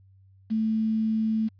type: tone with quantisation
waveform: sine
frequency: 220 Hz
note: A3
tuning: in tune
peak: -22 dBFS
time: 0.5-1.49 s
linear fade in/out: 20 ms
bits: 8
effects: added 96 Hz sine -53 dBFS peak until 1.59 s + resampled to 11025 Hz